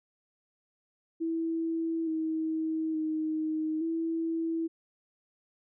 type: tone with pitch steps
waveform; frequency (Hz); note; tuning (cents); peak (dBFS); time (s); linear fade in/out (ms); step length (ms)
sine; 327.9 / 318.5 / 313 / 328; E4 / D#4 / D#4 / E4; -9 / +41 / +10 / -9; -28; 1.2-4.68; 20; 870
effects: none